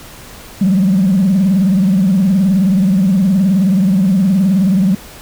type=tone with vibrato; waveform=sine; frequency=190 Hz; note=F#3; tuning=46 cents sharp; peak=-7 dBFS; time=0.61-4.95 s; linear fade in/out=5 ms; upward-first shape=triangle; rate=19 Hz; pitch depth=170 cents each way; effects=tanh soft clip ceiling -5 dBFS + pink hiss -35 dBFS RMS until 5.21 s